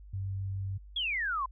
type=tone; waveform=sine; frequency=96.9 Hz; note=G2; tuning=20 cents flat; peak=-32 dBFS; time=0.13-0.78 s; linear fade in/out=10 ms
type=exponential sweep; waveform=sine; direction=down; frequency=3426 to 1007 Hz; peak=-29 dBFS; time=0.96-1.46 s; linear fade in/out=5 ms
effects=added 50 Hz sine -47 dBFS peak until 1.51 s